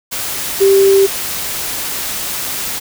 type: tone in noise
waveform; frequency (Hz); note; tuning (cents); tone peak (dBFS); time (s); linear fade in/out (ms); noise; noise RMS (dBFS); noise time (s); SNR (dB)
sine; 391.2; G4; -4; -6; 0.6-1.07; 20; white; -21; 0.11-2.8; +12
effects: none